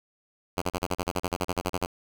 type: tone bursts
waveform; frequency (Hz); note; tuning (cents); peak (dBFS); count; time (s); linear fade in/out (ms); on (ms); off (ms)
5% pulse; 90.3; F#2; -42; -14; 16; 0.57-1.861; 5; 46; 37
effects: none